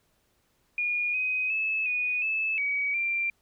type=tone with pitch steps; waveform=sine; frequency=2436 / 2512 / 2603 / 2474 / 2614 / 2266 / 2367 Hz; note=D#7 / D#7 / E7 / D#7 / E7 / C#7 / D7; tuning=-37 / +16 / -22 / -10 / -15 / +37 / +13 cents; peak=-25 dBFS; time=0.78-3.3 s; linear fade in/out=2 ms; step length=360 ms; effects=pink hiss -70 dBFS RMS until 3.41 s